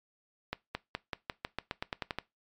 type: accelerating click train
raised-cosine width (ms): 0.3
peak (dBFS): -17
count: 13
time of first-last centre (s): 0.53-2.186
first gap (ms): 220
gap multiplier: 0.91
effects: noise-tail reverb RT60 0.2 s tail -20 dB re dry + MP3 96 kbps